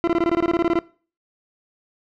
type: tone bursts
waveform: 40% pulse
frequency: 338.9 Hz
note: E4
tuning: 48 cents sharp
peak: -15 dBFS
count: 14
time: 0.04-0.789 s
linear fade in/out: 0 ms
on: 34 ms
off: 21 ms
effects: noise-tail reverb RT60 0.4 s tail -21 dB re dry + low-pass 2000 Hz 12 dB/octave